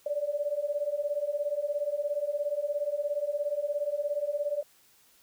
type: beating tone pair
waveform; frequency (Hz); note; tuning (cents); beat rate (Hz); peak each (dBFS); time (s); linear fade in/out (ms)
sine; 572 / 589; D5 / D5; -46 / +5; 17; -32 / -30; 0.06-4.63; 5
effects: white hiss -62 dBFS RMS until 5.22 s